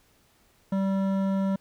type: tone with hard clipping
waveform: sine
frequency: 193.8 Hz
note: G3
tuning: 20 cents flat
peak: -25 dBFS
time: 0.72-1.56 s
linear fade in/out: 5 ms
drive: 12 dB
effects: pink hiss -63 dBFS RMS until 1.6 s